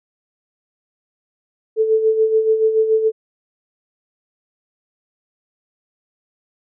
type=tone with tremolo; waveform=sine; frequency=440 Hz; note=A4; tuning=in tune; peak=-10 dBFS; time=1.76-3.12 s; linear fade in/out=50 ms; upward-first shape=sine; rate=7 Hz; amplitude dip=60%; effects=none